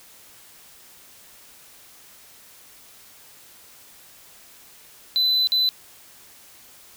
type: tone with dropouts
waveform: triangle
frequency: 4012 Hz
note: B7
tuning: 26 cents sharp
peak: -16 dBFS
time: 5.16-5.69 s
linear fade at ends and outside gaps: 0 ms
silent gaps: 5.472-5.52 s
effects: white hiss -49 dBFS RMS until 6.96 s